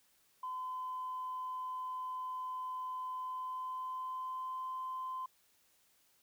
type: tone with pitch glide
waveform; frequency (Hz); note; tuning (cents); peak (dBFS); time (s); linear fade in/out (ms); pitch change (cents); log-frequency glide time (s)
sine; 1020 to 1032.4; C6 to C6; -44 to -23; -37; 0.43-5.26; 5; +21; 3.15-4.69
effects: tanh soft clip ceiling -33 dBFS + white hiss -71 dBFS RMS until 6.22 s